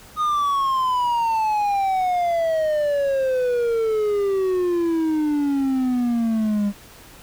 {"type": "exponential sweep", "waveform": "triangle", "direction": "down", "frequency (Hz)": [1244.5, 200.2], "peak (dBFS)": -16, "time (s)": [0.16, 6.73], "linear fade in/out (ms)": 50, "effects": ["pink hiss -45 dBFS RMS until 7.22 s"]}